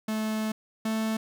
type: tone pair in turn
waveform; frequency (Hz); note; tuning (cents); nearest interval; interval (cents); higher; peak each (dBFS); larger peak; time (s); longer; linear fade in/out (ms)
45% pulse; 217.5 / 220.4; A3 / A3; -20 / +3; unison; 23; second; -27 / -26; second; 0.08-0.52 / 0.85-1.17; first; 5
effects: none